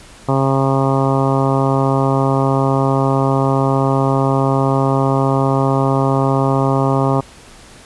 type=harmonic tone; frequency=135.3 Hz; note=C#3; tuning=42 cents flat; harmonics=1 / 2 / 3 / 4 / 5 / 6 / 7 / 8 / 9; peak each=-16 / -19 / -21 / -22 / -23 / -24 / -24 / -25 / -26 dBFS; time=0.28-7.21 s; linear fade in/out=10 ms; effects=pink hiss -41 dBFS RMS until 7.85 s + resampled to 24000 Hz